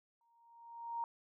sine tone with exponential growth, 932.3 Hz, A#5, in tune, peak -34 dBFS, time 0.21-1.04 s, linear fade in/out 1 ms, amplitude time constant 180 ms, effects none

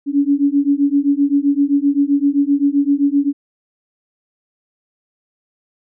sine beating tone pair, 279.4 / 287.1 Hz, C#4 / D4, +14 / -39 cents, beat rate 7.7 Hz, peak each -15 dBFS, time 0.06-3.33 s, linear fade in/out 50 ms, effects none

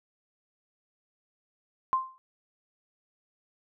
sine tone with exponential decay, 1046.5 Hz, C6, in tune, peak -19 dBFS, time 1.93-2.18 s, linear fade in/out 0 ms, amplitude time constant 53 ms, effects none

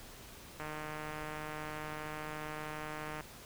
click train, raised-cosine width 0.5 ms, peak -27 dBFS, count 400, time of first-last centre 0.6-3.208 s, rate 153 Hz, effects pink hiss -52 dBFS RMS until 3.45 s

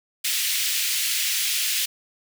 pink high-pass noise, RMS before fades -24 dBFS, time 0.24-1.86 s, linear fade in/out 10 ms, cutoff 2300 Hz, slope 24 dB/octave, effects none

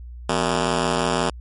10% pulse ring-modulated tone, 207.7 Hz, G#3, in tune, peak -8 dBFS, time 0.29-1.3 s, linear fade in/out 5 ms, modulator 42.9 Hz, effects added 60 Hz sine -34 dBFS peak until 1.4 s + MP3 48 kbps

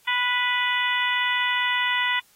harmonic tone with a mistuned harmonic, 493.9 Hz, B4, in tune, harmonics 2 / 3 / 4 / 5 / 6 / 7, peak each -27 / -30 / -24 / -31 / -29 / -32 dBFS, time 0.07-2.2 s, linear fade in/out 10 ms, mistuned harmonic 3, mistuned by -16 cents, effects white hiss -59 dBFS RMS until 2.35 s + AAC 48 kbps

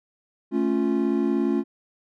triangle chord, A augmented, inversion none, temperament equal, 220 / 277.2 / 349.2 Hz, A3 / C#4 / E#4, 0 / 0 / 0 cents, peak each -23 / -22 / -23 dBFS, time 0.51-1.64 s, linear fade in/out 50 ms, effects none

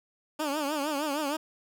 15% pulse tone with vibrato, 293.7 Hz, D4, in tune, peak -22 dBFS, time 0.39-1.37 s, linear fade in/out 10 ms, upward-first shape triangle, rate 6.5 Hz, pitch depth 140 cents each way, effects none

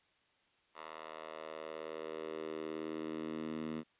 10% pulse tone with high-pass filter sweep, 79 Hz, D#2, 27 cents sharp, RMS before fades -43 dBFS, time 0.74-3.84 s, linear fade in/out 50 ms, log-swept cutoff 830 to 220 Hz, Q 2.5, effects white hiss -72 dBFS RMS until 3.99 s + resampled to 8000 Hz

